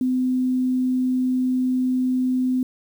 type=tone with quantisation; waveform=sine; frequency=255 Hz; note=C4; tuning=44 cents flat; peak=-18 dBFS; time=0.01-2.63 s; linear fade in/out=2 ms; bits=8; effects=none